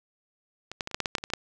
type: clicks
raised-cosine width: 0.2 ms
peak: -20 / -12 / -16 / -27 / -9 / -10 / -10 / -6 / -21 / -17 / -19 / -7 dBFS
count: 12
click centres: 0.716 / 0.808 / 0.874 / 0.913 / 0.945 / 1.003 / 1.058 / 1.152 / 1.183 / 1.239 / 1.302 / 1.336 s
effects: none

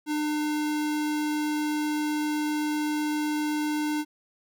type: tone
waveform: square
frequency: 301.3 Hz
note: D4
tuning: 44 cents sharp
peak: -26 dBFS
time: 0.06-4.05 s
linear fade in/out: 50 ms
effects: none

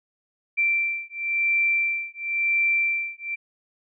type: beating tone pair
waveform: sine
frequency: 2349 / 2349.96 Hz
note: D7 / D7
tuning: 0 / 0 cents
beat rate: 0.96 Hz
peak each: -24 dBFS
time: 0.57-3.36 s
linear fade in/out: 20 ms
effects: none

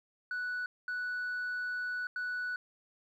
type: tone bursts at uneven times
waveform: sine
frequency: 1480 Hz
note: F#6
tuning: in tune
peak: -31 dBFS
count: 3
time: 0.31-0.66 / 0.88-2.07 / 2.16-2.56 s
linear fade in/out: 2 ms
effects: tanh soft clip ceiling -32 dBFS + 12-bit

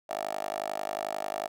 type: tone with high-pass filter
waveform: 10% pulse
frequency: 51.2 Hz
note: G#1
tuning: 24 cents flat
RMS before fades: -34 dBFS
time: 0.09-1.48 s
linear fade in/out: 10 ms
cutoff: 630 Hz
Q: 5.5
effects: none

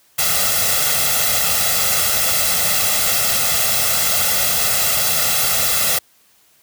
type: noise with comb filter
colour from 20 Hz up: white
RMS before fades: -17 dBFS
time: 0.18-5.99 s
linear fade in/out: 10 ms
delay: 1.5 ms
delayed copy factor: +0.9
effects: white hiss -55 dBFS RMS until 6.62 s + high-pass 60 Hz 12 dB/octave

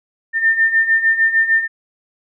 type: beating tone pair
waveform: sine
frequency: 1800 / 1806.6 Hz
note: A6 / A6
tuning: +39 / +45 cents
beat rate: 6.6 Hz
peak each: -18 / -13 dBFS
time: 0.33-1.68 s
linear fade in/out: 50 ms
effects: none

